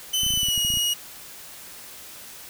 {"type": "tone with pitch glide", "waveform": "sawtooth", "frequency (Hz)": [3033, 2891], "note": ["F#7", "F#7"], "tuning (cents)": [42, -41], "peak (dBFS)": -18, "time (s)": [0.13, 0.94], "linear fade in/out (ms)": 10, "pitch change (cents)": -83, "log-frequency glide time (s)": [0.32, 0.58]}
{"type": "clicks", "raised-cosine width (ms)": 5, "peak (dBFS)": -23, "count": 12, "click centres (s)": [0.234, 0.265, 0.305, 0.338, 0.375, 0.432, 0.486, 0.578, 0.649, 0.703, 0.739, 0.772]}
{"effects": ["white hiss -42 dBFS RMS until 2.49 s"]}